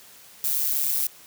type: noise with amplitude modulation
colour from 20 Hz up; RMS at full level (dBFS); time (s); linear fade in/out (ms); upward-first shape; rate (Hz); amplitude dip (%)
violet; -21; 0.44-1.07; 2; sine; 141; 75
effects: white hiss -49 dBFS RMS until 1.26 s + high-pass 60 Hz 12 dB/octave